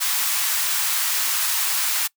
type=high-pass noise; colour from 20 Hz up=white; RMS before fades=-22 dBFS; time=0-2.08 s; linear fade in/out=20 ms; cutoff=860 Hz; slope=24 dB/octave; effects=noise-tail reverb RT60 0.1 s tail -23 dB re dry